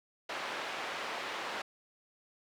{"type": "band-pass noise", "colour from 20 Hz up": "pink", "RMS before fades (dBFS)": -39, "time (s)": [0.29, 1.62], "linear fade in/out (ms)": 5, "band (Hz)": [580, 3100], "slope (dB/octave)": 12, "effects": []}